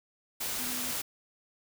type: tone in noise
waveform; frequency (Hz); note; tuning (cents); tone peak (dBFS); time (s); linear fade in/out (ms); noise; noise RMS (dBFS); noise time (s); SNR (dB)
sine; 250; B3; +21; -42; 0.59-0.92; 10; white; -34; 0.4-1.02; -11
effects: none